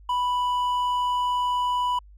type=tone with hard clipping; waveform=sine; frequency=987.8 Hz; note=B5; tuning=in tune; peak=-23 dBFS; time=0.09-1.99 s; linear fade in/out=5 ms; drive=5 dB; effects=added 50 Hz sine -46 dBFS peak until 2.17 s